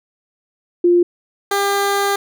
sine / 15% pulse tone pair in turn, 350 / 400.2 Hz, F4 / G4, +4 / +36 cents, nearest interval major second, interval 232 cents, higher second, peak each -9 dBFS, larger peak neither, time 0.84-1.03 / 1.51-2.16 s, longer second, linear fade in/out 5 ms, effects none

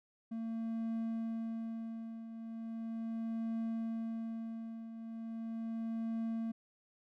triangle tone with tremolo, 226.5 Hz, A#3, 50 cents flat, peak -32 dBFS, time 0.31-6.52 s, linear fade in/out 10 ms, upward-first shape triangle, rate 0.38 Hz, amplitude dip 70%, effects none

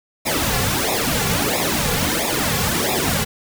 pink noise with flanger, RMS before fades -20 dBFS, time 0.25-3.25 s, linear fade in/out 20 ms, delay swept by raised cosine 0.65 to 3.25 ms, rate 1.5 Hz, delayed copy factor -0.95, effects none

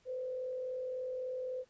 sine tone with frequency modulation, 510 Hz, C5, 44 cents flat, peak -36 dBFS, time 0.05-1.65 s, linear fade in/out 50 ms, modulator 43.6 Hz, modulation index 0.38, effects pink hiss -70 dBFS RMS until 1.69 s + resampled to 16000 Hz

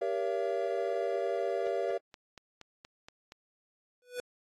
triangle chord, G diminished seventh, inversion none, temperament just, 392 / 470.4 / 564.5 / 677.4 Hz, G4 / Bb4 / Db5 / Fb5, 0 / +16 / +31 / +47 cents, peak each -33 dBFS, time 0.01-1.98 s, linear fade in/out 10 ms
click train, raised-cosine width 0.2 ms, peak -30 dBFS, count 8, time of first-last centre 1.67-3.321 s, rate 4.24 Hz
square tone with exponential growth, 493.9 Hz, B4, in tune, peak -32 dBFS, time 4.02-4.2 s, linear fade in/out 1 ms, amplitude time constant 39 ms
effects AAC 32 kbps

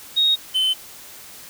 sine / triangle tone pair in turn, 3752 / 3057 Hz, A#7 / G7, +11 / -44 cents, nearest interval major third, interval 355 cents, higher first, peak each -14 / -15 dBFS, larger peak first, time 0.16-0.36 / 0.54-0.74 s, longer neither, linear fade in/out 20 ms, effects white hiss -41 dBFS RMS until 1.49 s

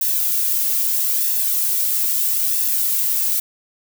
violet noise with flanger, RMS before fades -19 dBFS, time 0.01-3.4 s, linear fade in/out 5 ms, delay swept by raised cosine 1.1 to 2.3 ms, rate 0.77 Hz, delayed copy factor +0.5, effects none

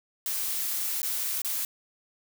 blue noise with dropouts, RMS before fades -30 dBFS, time 0.26-1.65 s, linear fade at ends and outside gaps 1 ms, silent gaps 1.018-1.03 / 1.418-1.447 s, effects none

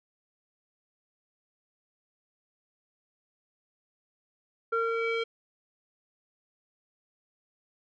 square tone with low-pass filter sweep, 457.5 Hz, A#4, 32 cents flat, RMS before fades -29 dBFS, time 4.72-5.24 s, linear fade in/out 10 ms, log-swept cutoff 1300 to 3000 Hz, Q 3.8, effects none

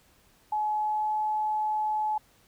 sine tone with pitch glide, 850 to 855.9 Hz, G#5 to A5, +40 to -48 cents, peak -25 dBFS, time 0.52-2.18 s, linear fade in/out 5 ms, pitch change +12 cents, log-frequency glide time 0.74-1.15 s, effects pink hiss -62 dBFS RMS until 2.47 s

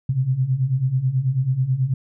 sine beating tone pair, 124.8 / 134 Hz, B2 / C3, +19 / +42 cents, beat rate 9.2 Hz, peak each -23 / -19 dBFS, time 0.09-1.94 s, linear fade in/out 5 ms, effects none

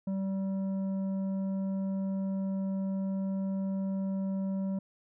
triangle tone with tanh clipping, 192.9 Hz, G3, 28 cents flat, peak -31 dBFS, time 0.07-4.79 s, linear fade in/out 5 ms, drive 12 dB, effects none

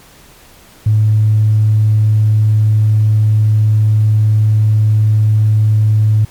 triangle tone with tanh clipping, 107.5 Hz, A2, 40 cents flat, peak -7 dBFS, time 0.86-6.25 s, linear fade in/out 5 ms, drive 4 dB, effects pink hiss -42 dBFS RMS until 6.3 s + MP3 96 kbps

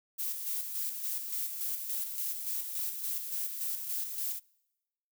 violet noise with tremolo, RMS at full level -34 dBFS, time 0.18-4.4 s, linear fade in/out 20 ms, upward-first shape square, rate 3.5 Hz, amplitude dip 45%, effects noise-tail reverb RT60 1.0 s tail -26 dB re dry

